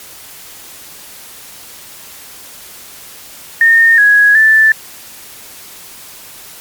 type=tone with pitch steps; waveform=sine; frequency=1829 / 1666 / 1761 Hz; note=A#6 / G#6 / A6; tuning=-33 / +5 / +1 cents; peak=-4 dBFS; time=3.61-4.72 s; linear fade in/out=2 ms; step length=370 ms; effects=white hiss -34 dBFS RMS until 6.6 s + MP3 96 kbps